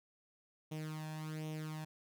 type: tone with flanger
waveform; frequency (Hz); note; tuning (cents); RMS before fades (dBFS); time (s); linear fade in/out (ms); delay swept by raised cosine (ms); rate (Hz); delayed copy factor
sawtooth; 155.56; D#3; 0; -43; 0.71-1.85; 10; 0.32 to 1.19; 1.3; +0.7
effects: none